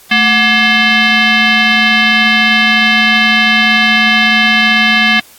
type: tone with frequency modulation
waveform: sine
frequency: 219.2 Hz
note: A3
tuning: 6 cents flat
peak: -6 dBFS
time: 0.11-5.2 s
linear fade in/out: 5 ms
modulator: 954 Hz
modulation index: 3.3
effects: white hiss -41 dBFS RMS until 5.38 s + AAC 64 kbps